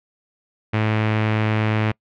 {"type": "tone with low-pass filter", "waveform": "sawtooth", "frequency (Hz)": 108.5, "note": "A2", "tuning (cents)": -24, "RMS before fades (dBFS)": -20, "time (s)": [0.73, 1.92], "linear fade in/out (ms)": 10, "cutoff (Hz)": 2400, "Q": 2, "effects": ["noise-tail reverb RT60 0.1 s tail -26 dB re dry"]}